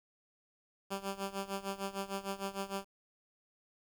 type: tone with tremolo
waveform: 10% pulse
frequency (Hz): 196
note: G3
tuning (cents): 0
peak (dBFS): -26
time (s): 0.9-2.85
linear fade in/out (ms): 20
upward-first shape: sine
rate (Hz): 6.6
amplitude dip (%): 85
effects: 10-bit